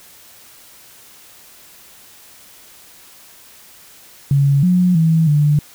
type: tone with pitch steps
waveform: sine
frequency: 140 / 180.4 / 162 / 147.8 Hz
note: C#3 / F#3 / E3 / D3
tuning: +18 / -44 / -30 / +11 cents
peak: -10 dBFS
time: 4.31-5.59 s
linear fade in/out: 2 ms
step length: 320 ms
effects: white hiss -44 dBFS RMS until 5.74 s